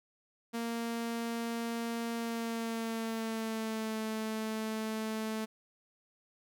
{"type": "tone with pitch glide", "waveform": "sawtooth", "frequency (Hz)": [232, 219.1], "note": ["A#3", "A3"], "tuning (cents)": [-8, -7], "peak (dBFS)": -30, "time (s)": [0.53, 5.46], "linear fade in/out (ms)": 20, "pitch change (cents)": -99, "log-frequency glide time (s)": [2.15, 3.98], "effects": []}